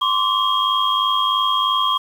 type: tone cluster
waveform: sine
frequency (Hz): 1043 / 1146 / 3246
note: C6 / D6 / G#7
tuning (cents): -6 / -43 / -40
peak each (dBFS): -20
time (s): 0.01-1.98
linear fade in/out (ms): 10
effects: 7-bit